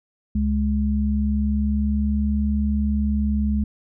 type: tone pair together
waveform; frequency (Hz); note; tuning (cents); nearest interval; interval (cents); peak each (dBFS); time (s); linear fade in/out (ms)
sine; 70.08 / 210; C#2 / G#3; +19 / +19; octave + perfect fifth; 1900; -21; 0.35-3.64; 5
effects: none